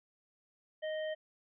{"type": "harmonic tone", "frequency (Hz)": 622.3, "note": "D#5", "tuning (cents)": 0, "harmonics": [1, 3, 5], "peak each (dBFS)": [-35, -45, -49], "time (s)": [0.82, 1.15], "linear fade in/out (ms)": 20, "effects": []}